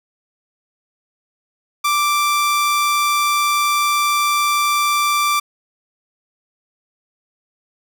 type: tone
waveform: sawtooth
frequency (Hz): 1174.7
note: D6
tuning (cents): 0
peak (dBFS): -11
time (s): 1.84-5.4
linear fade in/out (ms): 10
effects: none